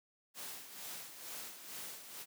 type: noise with tremolo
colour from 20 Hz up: white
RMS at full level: -45 dBFS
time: 0.34-2.26 s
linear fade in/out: 50 ms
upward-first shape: sine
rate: 2.2 Hz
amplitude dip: 60%
effects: high-pass 150 Hz 12 dB/octave